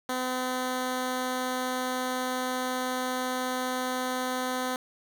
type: tone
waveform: 10% pulse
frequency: 254.5 Hz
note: C4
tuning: 48 cents flat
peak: -20 dBFS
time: 0.09-4.76 s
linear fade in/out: 2 ms
effects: none